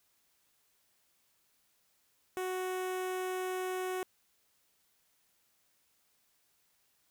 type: tone with notch filter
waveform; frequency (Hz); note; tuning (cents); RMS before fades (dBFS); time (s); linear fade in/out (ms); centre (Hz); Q
sawtooth; 370; F#4; 0; -36; 2.37-4.03; 0; 4500; 1.3
effects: white hiss -73 dBFS RMS until 7.1 s